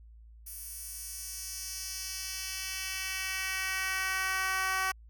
10% pulse tone with high-pass filter sweep, 379.1 Hz, F#4, 42 cents sharp, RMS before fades -35 dBFS, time 0.46-4.92 s, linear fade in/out 10 ms, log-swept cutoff 11000 to 1000 Hz, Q 1.2, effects added 56 Hz sine -50 dBFS peak until 5.09 s

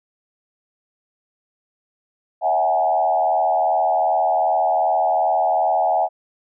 sine tone with frequency modulation, 740 Hz, F#5, in tune, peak -15 dBFS, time 2.41-6.09 s, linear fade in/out 50 ms, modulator 82.6 Hz, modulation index 1.3, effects none

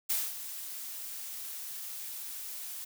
blue noise with ADSR envelope, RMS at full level -29 dBFS, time 0.09-2.85 s, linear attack 13 ms, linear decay 220 ms, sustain -12 dB, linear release 13 ms, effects none

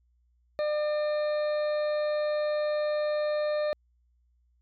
harmonic tone with a mistuned harmonic, 600 Hz, D5, 37 cents sharp, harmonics 1 / 2 / 3 / 4 / 6 / 7, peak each -25 / -40 / -41 / -47 / -49 / -46 dBFS, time 0.59-3.73 s, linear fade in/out 0 ms, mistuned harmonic 6, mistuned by +45 cents, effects added 60 Hz sine -64 dBFS peak until 4.61 s + MP3 96 kbps

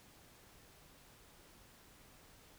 silence, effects pink hiss -62 dBFS RMS until 2.58 s

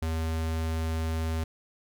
square tone, 80.7 Hz, E2, 36 cents flat, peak -28 dBFS, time 0.02-1.44 s, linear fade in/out 5 ms, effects none

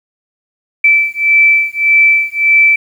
sine beating tone pair, 2322 / 2323.7 Hz, D7 / D7, -20 / -19 cents, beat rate 1.7 Hz, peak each -10 dBFS, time 0.84-2.76 s, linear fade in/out 5 ms, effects 7-bit

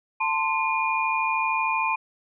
sine tone cluster, 889 / 1042 / 2430 Hz, A5 / C6 / D#7, +18 / -7 / -42 cents, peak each -26 dBFS, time 0.2-1.96 s, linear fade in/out 10 ms, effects none

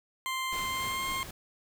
20% pulse tone with pitch glide, 1046.5 to 1063.6 Hz, C6 to C6, 0 to +28 cents, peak -26 dBFS, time 0.26-1.23 s, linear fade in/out 0 ms, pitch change +28 cents, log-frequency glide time 0.64-1.08 s
pink noise with tremolo, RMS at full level -41 dBFS, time 0.52-1.31 s, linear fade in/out 5 ms, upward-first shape triangle, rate 3.8 Hz, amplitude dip 35%
effects none

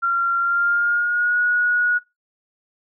sine tone with pitch glide, 1378 to 1455.7 Hz, F6 to F#6, -24 to -29 cents, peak -16 dBFS, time 0.02-1.99 s, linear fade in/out 20 ms, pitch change +95 cents, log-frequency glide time 0.39-1.38 s, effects noise-tail reverb RT60 0.2 s tail -19 dB re dry

